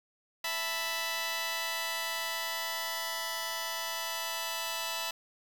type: chord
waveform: 10% pulse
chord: E suspended fourth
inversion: none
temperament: just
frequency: 659.3 / 879 / 988.9 Hz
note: E5 / A5 / B5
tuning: 0 / -2 / +2 cents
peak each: -29 / -31 / -27 dBFS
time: 0.44-5.11 s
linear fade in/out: 5 ms
effects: 8-bit